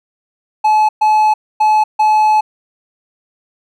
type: tone bursts at uneven times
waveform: triangle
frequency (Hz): 858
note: A5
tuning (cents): -44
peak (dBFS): -6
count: 4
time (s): 0.64-0.89 / 1.01-1.34 / 1.6-1.84 / 1.99-2.41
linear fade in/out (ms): 10
effects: none